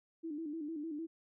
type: tone with vibrato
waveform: sine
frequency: 311.1 Hz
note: D#4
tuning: in tune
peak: -38 dBFS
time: 0.23-1.07 s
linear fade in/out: 20 ms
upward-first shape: square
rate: 6.6 Hz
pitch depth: 91 cents each way
effects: none